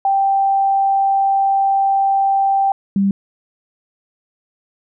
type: tone pair in turn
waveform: sine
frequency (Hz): 784 / 197.14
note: G5 / G3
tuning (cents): 0 / +10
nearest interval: 2 octaves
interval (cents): 2390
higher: first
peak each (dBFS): -12 / -12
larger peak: neither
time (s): 0.05-2.72 / 2.96-3.11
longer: first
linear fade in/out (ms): 2
effects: none